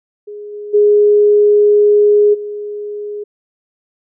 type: tone with level steps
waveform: sine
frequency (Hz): 415.2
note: G#4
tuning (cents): 0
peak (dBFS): -26 / -24 / -6 / -21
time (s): 0.27-3.24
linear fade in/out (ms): 10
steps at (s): 0.52 / 0.73 / 2.33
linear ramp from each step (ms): 20
effects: none